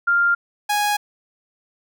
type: tone pair in turn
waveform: sine / sawtooth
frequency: 1396.9 / 828.7 Hz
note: F6 / G#5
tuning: 0 / -4 cents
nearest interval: major sixth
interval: 904 cents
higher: first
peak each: -14 dBFS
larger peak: neither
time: 0.07-0.35 / 0.69-0.97 s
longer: neither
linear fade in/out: 10 ms
effects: none